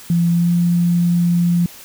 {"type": "tone with pitch glide", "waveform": "sine", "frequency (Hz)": [170.5, 173.28], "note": ["F3", "F3"], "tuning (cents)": [-41, -13], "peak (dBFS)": -12, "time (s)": [0.1, 1.66], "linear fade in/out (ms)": 2, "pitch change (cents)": 28, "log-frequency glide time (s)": [0.3, 0.53], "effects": ["white hiss -39 dBFS RMS until 1.84 s"]}